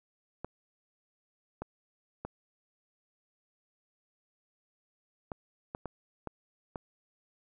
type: clicks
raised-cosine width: 1 ms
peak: -23 dBFS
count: 8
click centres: 0.446 / 1.62 / 2.25 / 5.318 / 5.749 / 5.857 / 6.273 / 6.758 s
effects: none